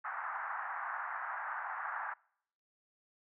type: band-pass noise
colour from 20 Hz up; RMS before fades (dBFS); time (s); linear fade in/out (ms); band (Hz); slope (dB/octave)
white; -40; 0.04-2.14; 10; 760 to 1700; 48
effects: noise-tail reverb RT60 0.7 s tail -26 dB re dry